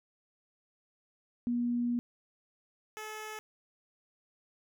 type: tone pair in turn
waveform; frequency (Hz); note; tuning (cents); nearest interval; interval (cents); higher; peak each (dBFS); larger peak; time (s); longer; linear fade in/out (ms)
sine / 10% pulse; 240.5 / 430.8; B3 / A4; -46 / -37; minor seventh; 1009; second; -28 / -32; first; 1.47-1.99 / 2.97-3.39; first; 0
effects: none